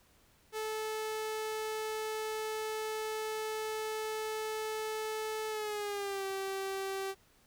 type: tone with pitch glide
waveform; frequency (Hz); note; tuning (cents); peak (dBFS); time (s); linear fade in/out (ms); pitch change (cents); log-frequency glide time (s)
sawtooth; 435 to 387.5; A4 to G4; -20 to -20; -31; 0.52-7.15; 50; -200; 5.49-6.25
effects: pink hiss -66 dBFS RMS until 7.46 s